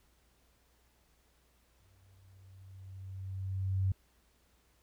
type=tone with exponential growth; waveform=sine; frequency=95.4 Hz; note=G2; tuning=47 cents flat; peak=-26 dBFS; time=1.8-3.92 s; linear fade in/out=5 ms; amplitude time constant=460 ms; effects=added 60 Hz sine -70 dBFS peak until 4.82 s + pink hiss -71 dBFS RMS until 4.82 s